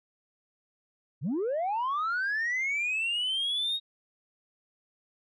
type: linear sweep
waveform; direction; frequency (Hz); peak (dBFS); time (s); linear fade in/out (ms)
sine; up; 110 to 3774; -25; 1.21-3.8; 50
effects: tanh soft clip ceiling -25 dBFS